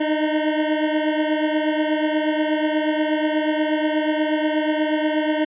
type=beating tone pair; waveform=25% pulse; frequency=305.5 / 313.8 Hz; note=D#4 / D#4; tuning=-32 / +15 cents; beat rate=8.3 Hz; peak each=-16 / -21 dBFS; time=0-5.45 s; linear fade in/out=10 ms; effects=resampled to 8000 Hz